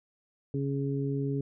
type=harmonic tone; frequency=138.8 Hz; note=C#3; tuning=3 cents sharp; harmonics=1 / 2 / 3; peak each=-30 / -33 / -35 dBFS; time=0.54-1.41 s; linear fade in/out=2 ms; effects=none